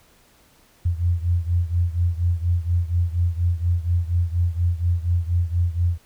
sine beating tone pair, 85.5 / 89.7 Hz, F2 / F2, -36 / +47 cents, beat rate 4.2 Hz, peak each -20 / -23 dBFS, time 0.85-5.98 s, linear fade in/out 10 ms, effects pink hiss -56 dBFS RMS until 6.05 s

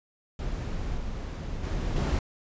brown noise with level steps, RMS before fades -32 / -34 / -29 / -24 dBFS, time 0.39-2.19 s, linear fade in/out 2 ms, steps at 0.97 / 1.63 / 1.96 s, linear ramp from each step 5 ms, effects resampled to 16000 Hz

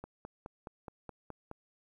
click train, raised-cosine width 1 ms, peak -29 dBFS, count 8, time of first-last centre 0.04-1.514 s, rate 4.75 Hz, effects 11-bit

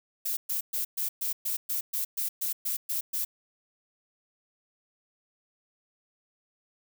violet noise bursts, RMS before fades -30 dBFS, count 13, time 0.25-3.25 s, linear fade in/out 10 ms, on 120 ms, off 120 ms, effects none

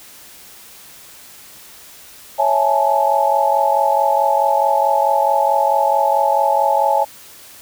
sine chord, A major seventh, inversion first, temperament equal with one note detuned, 554.4 / 659.3 / 835.4 / 880 Hz, C#5 / E5 / G#5 / A5, 0 / 0 / +10 / 0 cents, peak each -19 / -20 / -16 / -18 dBFS, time 2.38-7.05 s, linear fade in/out 20 ms, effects white hiss -41 dBFS RMS until 7.61 s

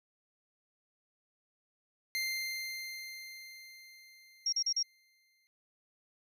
25% pulse tone with exponential decay, 2093 Hz, C7, in tune, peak -28 dBFS, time 2.15-5.47 s, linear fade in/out 0 ms, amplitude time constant 720 ms
sine tone bursts, 5588 Hz, F8, in tune, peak -28 dBFS, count 4, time 4.46-4.829 s, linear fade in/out 5 ms, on 66 ms, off 35 ms
effects none

